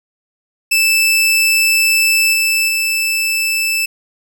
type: tone with level steps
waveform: sawtooth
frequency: 2637 Hz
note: E7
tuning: in tune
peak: -7 / -9 / -11 dBFS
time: 0.71-3.86 s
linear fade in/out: 10 ms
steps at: 2.33 / 2.68 s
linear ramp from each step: 10 ms
effects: none